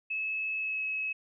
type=tone with pitch glide; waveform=sine; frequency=2593 to 2572 Hz; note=E7 to E7; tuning=-29 to -43 cents; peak=-30 dBFS; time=0.1-1.13 s; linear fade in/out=10 ms; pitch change=-14 cents; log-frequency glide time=0.58-0.82 s; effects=none